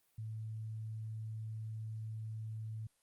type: tone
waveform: sine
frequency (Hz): 110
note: A2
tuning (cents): 0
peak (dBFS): -40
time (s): 0.18-2.87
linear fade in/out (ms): 5
effects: white hiss -75 dBFS RMS until 3.02 s + Opus 32 kbps